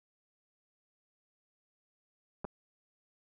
clicks, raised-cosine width 1 ms, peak -25 dBFS, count 2, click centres 2.445 / 2.45 s, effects none

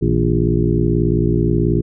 harmonic tone with a mistuned harmonic, 58.5 Hz, A#1, 7 cents sharp, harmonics 1 / 2 / 3 / 4 / 5 / 6 / 7, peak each -21 / -19 / -19 / -23 / -23 / -20 / -23 dBFS, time 0.01-1.82 s, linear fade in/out 20 ms, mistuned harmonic 3, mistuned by -130 cents, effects none

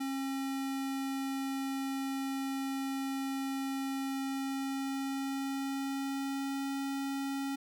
square tone with pitch glide, 270 to 274.4 Hz, C#4 to C#4, -45 to -17 cents, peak -34 dBFS, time 0-7.56 s, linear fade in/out 10 ms, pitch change +28 cents, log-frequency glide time 4.03-6.7 s, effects none

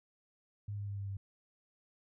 sine tone with pitch steps, 102.7 / 101.58 / 100.47 / 99.37 / 98.29 Hz, G#2 / G#2 / G2 / G2 / G2, -19 / -38 / +43 / +24 / +5 cents, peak -37 dBFS, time 0.68-1.17 s, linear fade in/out 5 ms, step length 98 ms, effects none

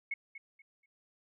sine tone with echo, 2191 Hz, C#7, 21 cents flat, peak -32 dBFS, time 0.11-0.14 s, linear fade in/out 5 ms, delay 240 ms, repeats 3, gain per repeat -12 dB, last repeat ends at 0.86 s, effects none

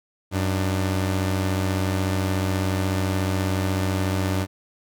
sawtooth tone pair together, 94.08 / 298.7 Hz, F#2 / D4, +29 / +29 cents, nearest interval octave + minor sixth, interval 2000 cents, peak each -18 / -25 dBFS, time 0.31-4.47 s, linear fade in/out 50 ms, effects none

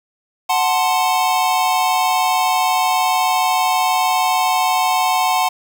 square chord, F# diminished, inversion none, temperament equal, 740 / 880 / 1046.5 Hz, F#5 / A5 / C6, 0 / 0 / 0 cents, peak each -18 / -20 / -21 dBFS, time 0.49-5.49 s, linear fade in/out 10 ms, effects 7-bit

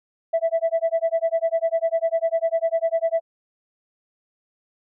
sine tone with tremolo, 660 Hz, E5, 2 cents sharp, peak -14 dBFS, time 0.33-3.21 s, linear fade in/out 10 ms, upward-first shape sine, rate 10 Hz, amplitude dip 100%, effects tanh soft clip ceiling -14 dBFS

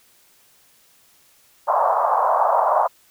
white band-pass noise, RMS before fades -18 dBFS, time 1.67-2.88 s, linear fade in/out 20 ms, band 600 to 1100 Hz, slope 48 dB/octave, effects white hiss -56 dBFS RMS until 3.1 s

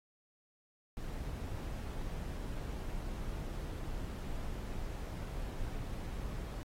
brown noise, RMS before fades -40 dBFS, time 0.97-6.63 s, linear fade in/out 0 ms, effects AAC 48 kbps

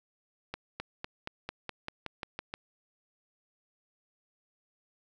accelerating click train, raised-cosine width 0.3 ms, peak -20 dBFS, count 11, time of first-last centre 0.54-2.539 s, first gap 260 ms, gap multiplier 0.94, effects none

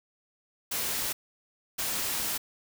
white noise bursts at uneven times, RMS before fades -31 dBFS, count 2, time 0.71-1.13 / 1.78-2.38 s, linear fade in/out 10 ms, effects none

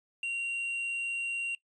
triangle tone with quantisation, 2758 Hz, F7, 22 cents flat, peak -29 dBFS, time 0.23-1.55 s, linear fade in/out 2 ms, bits 9, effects noise-tail reverb RT60 0.1 s tail -21 dB re dry + resampled to 22050 Hz

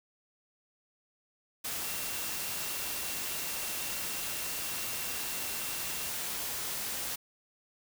sine tone in noise, 2731 Hz, F7, 39 cents flat, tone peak -47 dBFS, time 1.83-6.1 s, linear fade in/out 10 ms, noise white, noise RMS -36 dBFS, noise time 1.64-7.16 s, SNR -14 dB, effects none

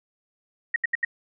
sine tone bursts, 1879 Hz, A#6, 13 cents sharp, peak -19 dBFS, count 4, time 0.74-1.049 s, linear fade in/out 5 ms, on 21 ms, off 75 ms, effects none

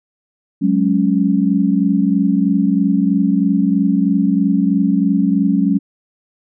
sine chord, F# suspended second, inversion none, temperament just, 185 / 208.1 / 277.5 Hz, F#3 / G#3 / C#4, 0 / +4 / +2 cents, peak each -16 dBFS, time 0.61-5.79 s, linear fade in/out 20 ms, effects none

